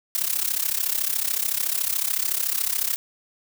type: noise with amplitude modulation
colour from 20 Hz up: blue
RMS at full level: -21 dBFS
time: 0.15-2.96 s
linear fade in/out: 0 ms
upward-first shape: sine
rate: 33.8 Hz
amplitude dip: 85%
effects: none